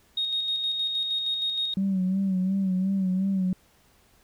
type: tone with tremolo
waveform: sine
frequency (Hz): 3729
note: A#7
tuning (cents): 0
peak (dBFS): -23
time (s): 0.17-1.74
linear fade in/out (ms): 5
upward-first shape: square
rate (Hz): 6.4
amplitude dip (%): 35
type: tone with vibrato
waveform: sine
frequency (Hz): 189.8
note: F#3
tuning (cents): +44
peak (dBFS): -21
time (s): 1.77-3.53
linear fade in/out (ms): 2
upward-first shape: sine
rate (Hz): 2.8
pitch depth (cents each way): 57
effects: tanh soft clip ceiling -18 dBFS + pink hiss -61 dBFS RMS until 4.23 s